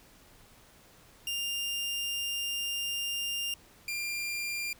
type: tone pair in turn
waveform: sawtooth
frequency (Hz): 2800 / 2390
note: F7 / D7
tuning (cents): +4 / +30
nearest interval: minor third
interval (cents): 274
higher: first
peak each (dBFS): -28 / -29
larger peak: first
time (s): 1.27-3.54 / 3.88-4.73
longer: first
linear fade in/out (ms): 2
effects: pink hiss -58 dBFS RMS until 4.79 s